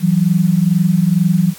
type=tone pair together; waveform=sine; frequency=164.81 / 186.99 Hz; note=E3 / F#3; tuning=0 / +19 cents; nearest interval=major second; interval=219 cents; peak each=-13 dBFS; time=0-1.54 s; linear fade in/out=50 ms; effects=white hiss -38 dBFS RMS until 1.58 s + AAC 64 kbps